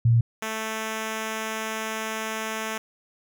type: tone pair in turn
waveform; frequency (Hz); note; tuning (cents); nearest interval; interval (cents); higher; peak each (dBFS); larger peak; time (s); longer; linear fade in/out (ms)
sine / 5% pulse; 116.54 / 220; A#2 / A3; 0 / 0; major seventh; 1100; second; -15 / -17; first; 0.05-0.21 / 0.42-2.78; second; 5
effects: none